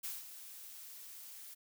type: noise with ADSR envelope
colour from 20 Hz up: blue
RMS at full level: -40 dBFS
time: 0.03-1.55 s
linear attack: 18 ms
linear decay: 180 ms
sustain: -11 dB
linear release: 19 ms
effects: none